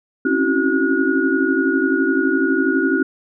sine tone cluster, 265.8 / 277.7 / 326.1 / 377 / 1448 Hz, C4 / C#4 / E4 / F#4 / F#6, +27 / +3 / -19 / +32 / -38 cents, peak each -21 dBFS, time 0.25-3.03 s, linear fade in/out 5 ms, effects none

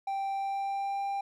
triangle tone with pitch glide, 784 to 794 Hz, G5 to G5, 0 to +22 cents, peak -28 dBFS, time 0.07-1.21 s, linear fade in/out 5 ms, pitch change +22 cents, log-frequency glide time 0.32-1.02 s, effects none

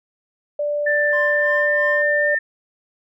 sine tone, 587.3 Hz, D5, in tune, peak -19 dBFS, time 0.59-2.35 s, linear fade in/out 5 ms
sine tone with pitch glide, 1774 to 1800.8 Hz, A6 to A6, +14 to +40 cents, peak -17 dBFS, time 0.86-2.39 s, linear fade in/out 10 ms, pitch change +26 cents, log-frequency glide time 1.15-1.76 s
triangle tone with tremolo, 1046.5 Hz, C6, in tune, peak -25 dBFS, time 1.13-2.02 s, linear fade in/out 0 ms, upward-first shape sine, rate 3 Hz, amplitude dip 75%
effects none

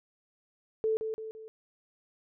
sine tone with echo, 440 Hz, A4, in tune, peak -25 dBFS, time 0.84-0.97 s, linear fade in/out 0 ms, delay 170 ms, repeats 3, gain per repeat -6 dB, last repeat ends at 1.48 s, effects none

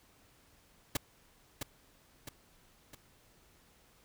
pink noise with echo, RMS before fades -31 dBFS, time 0.95-0.97 s, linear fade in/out 5 ms, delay 660 ms, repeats 3, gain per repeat -6 dB, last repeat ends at 2.95 s, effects pink hiss -65 dBFS RMS until 4.04 s

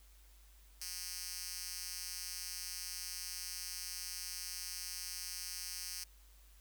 5% pulse tone with high-pass filter, 180 Hz, F#3, 47 cents flat, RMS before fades -44 dBFS, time 0.81-6.04 s, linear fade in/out 5 ms, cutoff 5400 Hz, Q 1.2, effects added 50 Hz sine -59 dBFS peak until 6.6 s + white hiss -67 dBFS RMS until 6.6 s

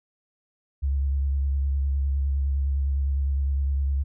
sine tone with vibrato, 69 Hz, C#2, 7 cents flat, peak -21 dBFS, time 0.82-4.04 s, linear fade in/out 20 ms, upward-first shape triangle, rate 9.8 Hz, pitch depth 40 cents each way, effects none

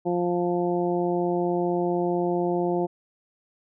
harmonic tone, 175.6 Hz, F3, 10 cents sharp, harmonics 1 / 2 / 3 / 4 / 5, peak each -29 / -24 / -31 / -30 / -35 dBFS, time 0.05-2.87 s, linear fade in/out 20 ms, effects none

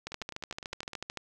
two click trains, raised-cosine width 0.2 ms, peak -24 / -19 dBFS, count 9 / 16, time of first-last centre 0.12-0.933 / 0.07-1.173 s, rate 9.84 / 13.6 Hz, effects none

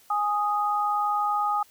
sine tone pair together, 828.6 / 1244.5 Hz, G#5 / D#6, -4 / 0 cents, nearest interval perfect fifth, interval 704 cents, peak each -25 dBFS, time 0.1-1.63 s, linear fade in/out 5 ms, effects white hiss -57 dBFS RMS until 1.7 s

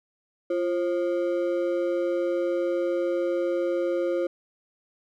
triangle ring-modulated tone, 440 Hz, A4, in tune, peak -18 dBFS, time 0.5-4.27 s, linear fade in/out 5 ms, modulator 93.6 Hz, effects none

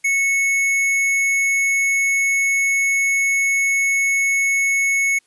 sine tone with tanh clipping, 2204 Hz, C#7, 11 cents flat, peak -17 dBFS, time 0.04-5.19 s, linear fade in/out 10 ms, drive 16 dB, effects white hiss -61 dBFS RMS until 5.26 s + resampled to 24000 Hz

